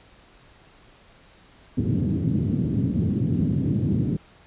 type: band-pass noise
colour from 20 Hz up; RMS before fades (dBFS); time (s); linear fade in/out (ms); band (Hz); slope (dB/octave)
pink; -23; 1.77-4.17; 10; 100 to 280; 24
effects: pink hiss -53 dBFS RMS until 4.46 s + resampled to 8000 Hz